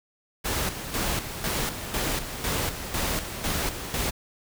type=noise with tremolo; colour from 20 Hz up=pink; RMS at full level=-27 dBFS; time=0.44-4.11 s; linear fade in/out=20 ms; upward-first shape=square; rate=2 Hz; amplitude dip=60%; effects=none